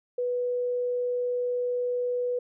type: tone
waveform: sine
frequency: 491.9 Hz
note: B4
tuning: 7 cents flat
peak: -25 dBFS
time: 0.18-2.39 s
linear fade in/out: 5 ms
effects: none